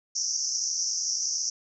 pink band-pass noise, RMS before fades -29 dBFS, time 0.15-1.5 s, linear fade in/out 5 ms, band 5400 to 6200 Hz, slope 96 dB/octave, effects none

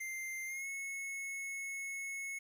square tone with pitch glide, 2093 to 2191 Hz, C7 to C#7, 0 to -21 cents, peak -40 dBFS, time 0-2.39 s, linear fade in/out 10 ms, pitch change +79 cents, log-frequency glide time 0.46-0.67 s, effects 11-bit

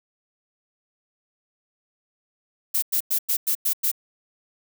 violet noise bursts, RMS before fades -22 dBFS, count 7, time 2.74-3.916 s, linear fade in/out 10 ms, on 84 ms, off 98 ms, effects none

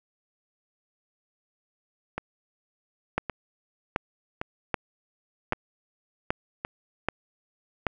two click trains, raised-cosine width 0.5 ms, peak -9 / -15 dBFS, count 7 / 5, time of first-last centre 3.18-7.867 / 2.18-6.649 s, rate 1.28 / 0.895 Hz, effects none

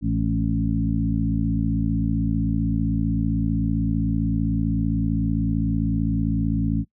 harmonic tone with a mistuned harmonic, 55.6 Hz, A1, 19 cents sharp, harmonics 1 / 2 / 3 / 4 / 5, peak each -26 / -26 / -26 / -26 / -26 dBFS, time 0.01-6.85 s, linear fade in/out 50 ms, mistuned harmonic 4, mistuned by -34 cents, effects noise-tail reverb RT60 0.1 s tail -23 dB re dry

